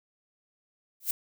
violet noise with exponential growth, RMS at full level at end -22 dBFS, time 1-1.11 s, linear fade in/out 5 ms, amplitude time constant 23 ms, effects none

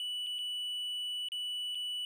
triangle tone with dropouts, 2960 Hz, F#7, in tune, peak -33 dBFS, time 0-2.05 s, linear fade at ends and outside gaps 1 ms, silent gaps 0.264-0.268 / 0.385-0.389 / 1.286-1.319 / 1.748-1.753 s, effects none

